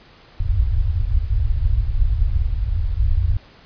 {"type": "low-pass noise", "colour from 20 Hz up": "pink", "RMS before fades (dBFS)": -18, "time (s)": [0.4, 3.37], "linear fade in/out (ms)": 5, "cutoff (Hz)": 100, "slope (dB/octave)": 48, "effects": ["pink hiss -48 dBFS RMS until 3.65 s", "resampled to 11025 Hz"]}